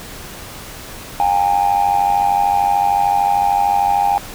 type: tone with amplitude modulation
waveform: sine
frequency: 810 Hz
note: G#5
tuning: 43 cents flat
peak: -7 dBFS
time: 1.2-4.18 s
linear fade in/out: 0 ms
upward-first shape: sine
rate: 93.3 Hz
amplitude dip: 85%
effects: tanh soft clip ceiling -7 dBFS + pink hiss -33 dBFS RMS until 4.34 s